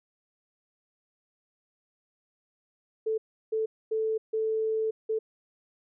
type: tone bursts at uneven times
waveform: sine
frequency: 440 Hz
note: A4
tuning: in tune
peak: -25 dBFS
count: 5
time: 3.06-3.18 / 3.52-3.66 / 3.91-4.18 / 4.33-4.91 / 5.09-5.19 s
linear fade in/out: 10 ms
effects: none